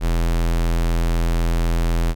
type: tone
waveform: square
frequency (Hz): 42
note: E1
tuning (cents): +33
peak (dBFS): -17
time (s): 0-2.15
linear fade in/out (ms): 50
effects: none